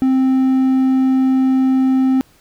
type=tone; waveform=triangle; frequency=262.2 Hz; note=C4; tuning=4 cents sharp; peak=-9 dBFS; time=0.02-2.21 s; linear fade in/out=0 ms; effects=pink hiss -52 dBFS RMS until 2.4 s